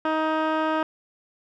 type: tone with low-pass filter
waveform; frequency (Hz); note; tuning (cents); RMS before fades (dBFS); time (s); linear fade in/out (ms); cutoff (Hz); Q
15% pulse; 314.3; D#4; +18; -24; 0.05-0.83; 2; 1900; 1.5
effects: none